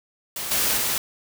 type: noise with level steps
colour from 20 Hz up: white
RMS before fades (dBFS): -30 / -22 / -24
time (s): 0.36-0.98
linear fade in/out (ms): 2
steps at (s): 0.51 / 0.77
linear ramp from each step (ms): 5
effects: none

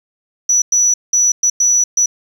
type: tone bursts at uneven times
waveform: sine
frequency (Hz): 5910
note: F#8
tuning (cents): -3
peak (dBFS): -8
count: 6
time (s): 0.49-0.62 / 0.72-0.94 / 1.13-1.32 / 1.43-1.5 / 1.6-1.84 / 1.97-2.06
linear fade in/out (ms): 5
effects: tanh soft clip ceiling -6 dBFS + 7-bit

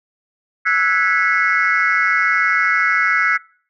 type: tone cluster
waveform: sine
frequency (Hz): 1319 / 1472 / 1658 / 1978 / 2171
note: E6 / F#6 / G#6 / B6 / C#7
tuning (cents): +1 / -9 / -3 / +2 / -37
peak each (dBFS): -19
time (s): 0.65-3.38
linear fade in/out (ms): 20
effects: noise-tail reverb RT60 0.5 s tail -23 dB re dry + tanh soft clip ceiling -6 dBFS

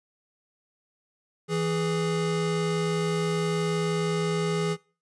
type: tone pair together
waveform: square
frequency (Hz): 164.81 / 415.3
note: E3 / G#4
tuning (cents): 0 / 0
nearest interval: octave + major third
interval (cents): 1600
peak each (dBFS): -28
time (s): 1.48-4.77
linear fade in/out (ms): 50
effects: noise-tail reverb RT60 0.4 s tail -24 dB re dry + resampled to 22050 Hz

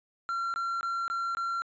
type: tone bursts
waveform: triangle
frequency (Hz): 1368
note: F6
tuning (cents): -36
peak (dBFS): -27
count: 5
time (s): 0.29-1.62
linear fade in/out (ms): 0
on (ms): 250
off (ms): 20
effects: resampled to 16000 Hz

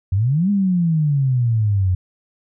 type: exponential two-way sweep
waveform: sine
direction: up then down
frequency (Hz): 89.4 to 206.5 to 89.4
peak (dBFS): -14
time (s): 0.12-1.95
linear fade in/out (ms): 5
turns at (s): 0.5
effects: none

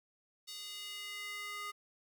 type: tone with high-pass filter sweep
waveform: square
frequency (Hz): 411.4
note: G#4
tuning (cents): -16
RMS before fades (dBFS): -44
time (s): 0.47-1.72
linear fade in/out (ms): 20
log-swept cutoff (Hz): 4100 to 1400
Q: 2.3
effects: 12-bit

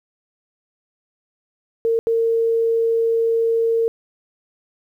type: tone bursts at uneven times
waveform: sine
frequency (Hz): 456.9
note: A#4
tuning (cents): -35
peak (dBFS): -15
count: 2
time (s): 1.85-1.99 / 2.07-3.88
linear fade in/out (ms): 0
effects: 9-bit

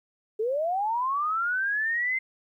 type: linear sweep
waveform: sine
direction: up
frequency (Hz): 415.3 to 2093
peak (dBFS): -24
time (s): 0.39-2.19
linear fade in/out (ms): 10
effects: 11-bit

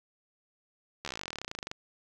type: slowing click train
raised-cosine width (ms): 0.2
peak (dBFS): -19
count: 27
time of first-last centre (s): 1.05-1.714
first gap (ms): 13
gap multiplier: 1.05
effects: none

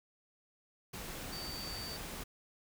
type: tone in noise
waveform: sine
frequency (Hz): 4600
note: D8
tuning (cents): -37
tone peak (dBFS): -43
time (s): 1.32-1.97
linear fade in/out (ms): 10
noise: pink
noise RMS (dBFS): -44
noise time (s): 0.93-2.24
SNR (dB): -2
effects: none

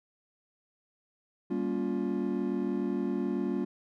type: chord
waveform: triangle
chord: G half-diminished seventh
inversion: none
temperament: just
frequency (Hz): 196 / 235.2 / 282.2 / 352.8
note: G3 / Bb3 / Db4 / F4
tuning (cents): 0 / +16 / +31 / +18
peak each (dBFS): -32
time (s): 1.5-3.65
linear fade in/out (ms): 10
effects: none

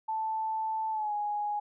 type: tone with pitch glide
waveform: sine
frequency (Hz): 880 to 831.1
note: A5 to G#5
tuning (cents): 0 to +1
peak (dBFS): -29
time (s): 0.08-1.6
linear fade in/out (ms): 10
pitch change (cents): -99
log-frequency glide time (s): 0.91-1.13
effects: none

